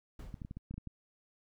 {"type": "noise with exponential decay", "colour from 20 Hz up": "brown", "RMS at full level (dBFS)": -42, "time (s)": [0.19, 0.59], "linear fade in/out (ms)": 5, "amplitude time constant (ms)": 86}
{"type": "clicks", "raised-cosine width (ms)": 5, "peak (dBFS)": -30, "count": 9, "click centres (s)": [0.342, 0.418, 0.449, 0.511, 0.57, 0.71, 0.741, 0.78, 0.873]}
{"effects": []}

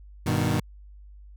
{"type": "chord", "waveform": "25% pulse", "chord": "G augmented", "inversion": "none", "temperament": "equal with one note detuned", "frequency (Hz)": [99.25, 123.47, 155.56], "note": ["G2", "B2", "D#3"], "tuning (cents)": [22, 0, 0], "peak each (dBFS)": -23, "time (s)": [0.26, 0.6], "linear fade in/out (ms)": 5, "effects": ["added 50 Hz sine -44 dBFS peak until 1.36 s"]}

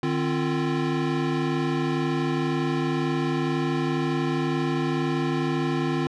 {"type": "tone cluster", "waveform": "square", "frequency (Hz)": [151.6, 263.5, 345.5], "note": ["D#3", "C4", "F4"], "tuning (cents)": [-45, 12, -19], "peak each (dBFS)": -28, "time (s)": [0.03, 6.07], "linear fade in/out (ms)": 2, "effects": ["low-pass 4000 Hz 12 dB/octave"]}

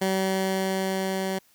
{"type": "tone with level ramp", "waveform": "15% pulse", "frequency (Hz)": 190.7, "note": "G3", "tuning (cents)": -47, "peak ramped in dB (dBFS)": [-16, -20], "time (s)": [0.01, 1.39], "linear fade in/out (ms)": 10, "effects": ["white hiss -61 dBFS RMS until 1.54 s"]}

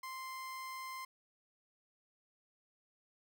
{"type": "tone", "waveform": "30% pulse", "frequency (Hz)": 1045, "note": "C6", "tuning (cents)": -2, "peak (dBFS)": -40, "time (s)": [0.03, 1.05], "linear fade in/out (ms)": 5, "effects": []}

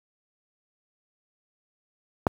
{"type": "click", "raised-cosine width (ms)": 1, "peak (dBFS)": -5, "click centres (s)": 2.268, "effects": ["high-pass 60 Hz 12 dB/octave", "7-bit"]}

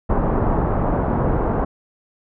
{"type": "low-pass noise", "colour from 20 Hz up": "pink", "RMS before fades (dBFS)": -19, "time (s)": [0.09, 1.65], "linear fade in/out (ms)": 10, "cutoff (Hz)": 1100, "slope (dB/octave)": 24, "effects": []}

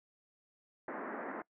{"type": "band-pass noise", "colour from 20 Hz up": "pink", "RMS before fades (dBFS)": -42, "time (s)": [0.88, 1.42], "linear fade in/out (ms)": 2, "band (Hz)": [220, 1900], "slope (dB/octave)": 48, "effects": ["noise-tail reverb RT60 0.1 s tail -22 dB re dry"]}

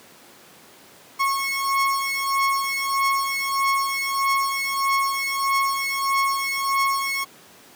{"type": "beating tone pair", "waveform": "30% pulse", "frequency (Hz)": [1094, 1095.6], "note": ["C#6", "C#6"], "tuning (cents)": [-23, -21], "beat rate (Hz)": 1.6, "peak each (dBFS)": [-21, -21], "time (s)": [1.19, 7.25], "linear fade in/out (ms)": 20, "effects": ["pink hiss -48 dBFS RMS until 7.75 s", "high-pass 200 Hz 12 dB/octave"]}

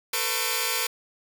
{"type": "tone cluster", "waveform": "5% pulse", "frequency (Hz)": [449.6, 507, 1104, 2376], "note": ["A4", "B4", "C#6", "D7"], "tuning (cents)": [37, 45, -7, 20], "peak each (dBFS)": -19, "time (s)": [0.13, 0.87], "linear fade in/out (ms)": 5, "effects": []}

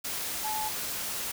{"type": "tone in noise", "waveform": "sine", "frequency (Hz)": 860, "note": "A5", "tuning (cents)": -40, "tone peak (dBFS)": -31, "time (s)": [0.44, 0.69], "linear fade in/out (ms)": 10, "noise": "white", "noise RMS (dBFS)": -34, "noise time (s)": [0.04, 1.32], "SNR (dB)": 0, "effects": []}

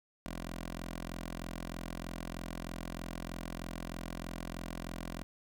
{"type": "tone with notch filter", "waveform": "10% pulse", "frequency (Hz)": 43.19, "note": "F1", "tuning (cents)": -18, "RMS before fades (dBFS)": -42, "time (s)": [0.26, 5.23], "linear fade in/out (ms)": 0, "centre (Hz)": 100, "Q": 0.79, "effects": []}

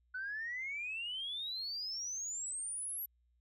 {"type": "exponential sweep", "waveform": "sine", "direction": "up", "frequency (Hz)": [1480, 11900], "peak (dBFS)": -37, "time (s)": [0.14, 3.06], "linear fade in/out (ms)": 10, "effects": ["tanh soft clip ceiling -33 dBFS", "added 60 Hz sine -70 dBFS peak until 3.4 s"]}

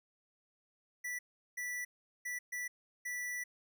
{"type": "tone bursts at uneven times", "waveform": "square", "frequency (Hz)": 1965, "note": "B6", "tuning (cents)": -9, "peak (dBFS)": -38, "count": 5, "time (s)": [[1.04, 1.19], [1.57, 1.85], [2.25, 2.39], [2.52, 2.68], [3.05, 3.44]], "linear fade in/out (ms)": 10, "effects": []}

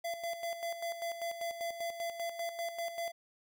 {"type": "tone with tremolo", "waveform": "square", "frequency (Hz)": 678, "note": "E5", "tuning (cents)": 49, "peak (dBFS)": -35, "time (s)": [0.04, 3.12], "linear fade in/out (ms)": 10, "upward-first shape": "square", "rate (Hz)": 5.1, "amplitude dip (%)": 60, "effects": []}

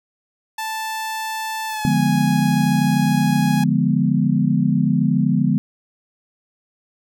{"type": "tone with pitch glide", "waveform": "sawtooth", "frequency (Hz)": [880, 830.6], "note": ["A5", "G#5"], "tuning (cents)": [0, 0], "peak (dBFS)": -20, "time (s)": [0.58, 3.64], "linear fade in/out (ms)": 5, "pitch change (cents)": -100, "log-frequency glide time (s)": [1.68, 1.95]}
{"type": "chord", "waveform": "sine", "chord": "D diminished seventh", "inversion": "none", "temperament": "equal", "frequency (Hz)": [146.83, 174.61, 207.7, 246.9], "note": ["D3", "F3", "Ab3", "Cb4"], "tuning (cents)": [0, 0, 0, 0], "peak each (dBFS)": -20, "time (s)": [1.85, 5.58], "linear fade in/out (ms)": 0}
{"effects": []}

